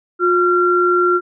sine tone pair together, 357.2 / 1371 Hz, F4 / F6, +39 / -32 cents, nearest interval octave + major seventh, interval 2329 cents, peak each -14 dBFS, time 0.19-1.21 s, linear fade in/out 50 ms, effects none

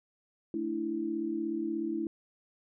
sine chord, A suspended fourth, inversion none, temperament just, 220 / 293.3 / 330 Hz, A3 / D4 / E4, 0 / -2 / +2 cents, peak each -38 / -37 / -32 dBFS, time 0.54-2.07 s, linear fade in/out 2 ms, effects none

